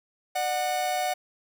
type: tone pair together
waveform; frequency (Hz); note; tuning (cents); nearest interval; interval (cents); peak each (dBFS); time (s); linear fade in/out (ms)
45% pulse; 601.7 / 737; D5 / F#5; +42 / -7; major third; 351; -32 / -26; 0.35-1.14; 10
effects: none